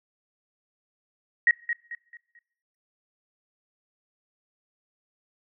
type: tone with echo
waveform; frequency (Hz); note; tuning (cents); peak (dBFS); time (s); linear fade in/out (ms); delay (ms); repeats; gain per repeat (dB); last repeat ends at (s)
sine; 1890; A#6; +23; -15; 1.47-1.51; 2; 220; 4; -9; 2.39
effects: noise-tail reverb RT60 0.9 s tail -24 dB re dry